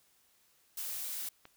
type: noise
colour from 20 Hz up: blue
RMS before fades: -39 dBFS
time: 0.77-1.29 s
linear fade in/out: 5 ms
type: click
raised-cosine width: 0.3 ms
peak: -34 dBFS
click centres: 1.454 s
effects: white hiss -69 dBFS RMS until 1.56 s